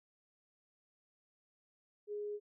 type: tone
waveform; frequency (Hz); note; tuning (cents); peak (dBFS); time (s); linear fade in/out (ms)
sine; 415.3; G#4; 0; -38; 2.07-2.4; 50
effects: none